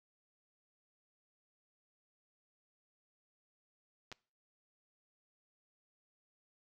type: clicks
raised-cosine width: 0.2 ms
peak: -29 dBFS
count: 2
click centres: 4.117 / 4.125 s
effects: noise-tail reverb RT60 0.4 s tail -23 dB re dry